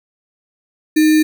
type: tone with sample-and-hold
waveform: sine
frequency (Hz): 310.6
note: D#4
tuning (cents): -3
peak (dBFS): -8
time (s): 0.96-1.23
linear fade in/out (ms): 10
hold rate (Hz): 2100
effects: none